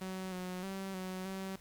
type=tone with pitch steps; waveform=sawtooth; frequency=187.5 / 182.5 / 192.9 / 186 / 191.4 Hz; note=F#3 / F#3 / G3 / F#3 / G3; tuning=+23 / -24 / -28 / +9 / -41 cents; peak=-35 dBFS; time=0.01-1.56 s; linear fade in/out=5 ms; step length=310 ms; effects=pink hiss -60 dBFS RMS until 1.6 s